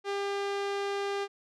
sawtooth tone, 400 Hz, G4, 35 cents sharp, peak -26 dBFS, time 0.04-1.28 s, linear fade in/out 50 ms, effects low-pass 5000 Hz 12 dB/octave

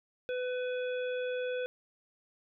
harmonic tone with a mistuned harmonic, 501 Hz, B4, 25 cents sharp, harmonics 1 / 3 / 5 / 7, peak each -32 / -42 / -46 / -49 dBFS, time 0.29-1.66 s, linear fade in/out 0 ms, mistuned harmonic 7, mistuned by -52 cents, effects none

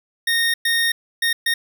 25% pulse tone bursts at uneven times, 1850 Hz, A#6, 14 cents flat, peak -13 dBFS, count 4, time 0.27-0.54 / 0.65-0.92 / 1.22-1.33 / 1.46-1.54 s, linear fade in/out 5 ms, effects none

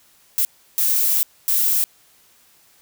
violet noise bursts at uneven times, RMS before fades -18 dBFS, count 3, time 0.38-0.45 / 0.78-1.23 / 1.48-1.84 s, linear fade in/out 0 ms, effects white hiss -55 dBFS RMS until 2.81 s

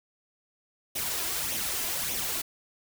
white noise with flanger, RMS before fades -31 dBFS, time 0.95-2.42 s, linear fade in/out 10 ms, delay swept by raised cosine 0.32 to 3.02 ms, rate 1.7 Hz, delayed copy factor +0.55, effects none

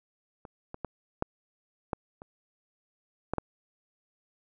clicks, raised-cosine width 1 ms, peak -30 / -25 / -19 / -13 / -15 / -30 / -15 / -14 dBFS, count 8, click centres 0.452 / 0.744 / 0.847 / 1.224 / 1.932 / 2.219 / 3.336 / 3.383 s, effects none

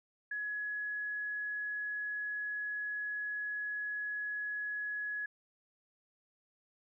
sine tone, 1685 Hz, G#6, 25 cents sharp, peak -35 dBFS, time 0.31-5.26 s, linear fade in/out 5 ms, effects none

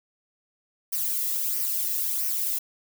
violet noise with flanger, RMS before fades -27 dBFS, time 0.92-2.59 s, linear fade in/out 10 ms, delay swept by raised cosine 0.26 to 1.36 ms, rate 1.5 Hz, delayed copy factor -0.6, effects none

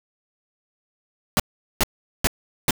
pink noise bursts, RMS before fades -18 dBFS, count 4, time 1.37-2.708 s, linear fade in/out 0 ms, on 27 ms, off 410 ms, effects none

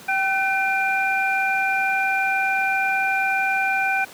sine tone cluster, 776 / 1518 / 2392 Hz, G5 / F#6 / D7, -18 / +44 / +31 cents, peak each -23 dBFS, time 0.08-4.05 s, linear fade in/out 10 ms, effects pink hiss -42 dBFS RMS until 4.13 s + high-pass 200 Hz 12 dB/octave

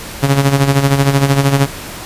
sawtooth tone with tremolo, 138.59 Hz, C#3, in tune, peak -3 dBFS, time 0.22-1.67 s, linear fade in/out 20 ms, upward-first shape sine, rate 13 Hz, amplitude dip 65%, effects pink hiss -28 dBFS RMS until 2.05 s + resampled to 32000 Hz

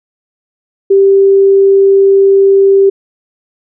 sine tone, 392 Hz, G4, in tune, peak -3 dBFS, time 0.9-2.9 s, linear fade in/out 10 ms, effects none

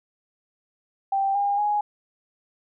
sine tone with pitch steps, 784 / 807.4 / 831.6 Hz, G5 / G#5 / G#5, 0 / -49 / +2 cents, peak -20 dBFS, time 1.12-1.81 s, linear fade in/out 5 ms, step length 230 ms, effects none

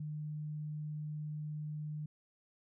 sine tone, 151.4 Hz, D#3, 47 cents flat, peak -38 dBFS, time 0-2.06 s, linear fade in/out 5 ms, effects none

